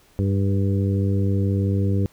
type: harmonic tone with a mistuned harmonic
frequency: 98.6 Hz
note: G2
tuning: 11 cents sharp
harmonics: 1 / 2 / 3 / 4 / 5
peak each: -19 / -25 / -29 / -31 / -33 dBFS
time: 0.19-2.06 s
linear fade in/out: 0 ms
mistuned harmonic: 5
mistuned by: -16 cents
effects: pink hiss -56 dBFS RMS until 2.12 s